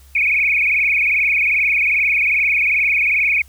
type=tone with frequency modulation; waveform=sine; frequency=2349 Hz; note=D7; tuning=in tune; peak=-13 dBFS; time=0.15-3.42 s; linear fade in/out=5 ms; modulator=22.5 Hz; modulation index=7.8; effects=added 68 Hz sine -43 dBFS peak until 3.48 s + white hiss -52 dBFS RMS until 3.48 s